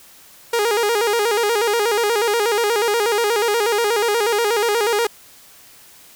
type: tone with vibrato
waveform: sawtooth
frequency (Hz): 440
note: A4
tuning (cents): 0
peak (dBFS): -12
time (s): 0.53-5.07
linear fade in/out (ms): 5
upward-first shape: square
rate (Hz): 8.3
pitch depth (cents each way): 110
effects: white hiss -46 dBFS RMS until 6.15 s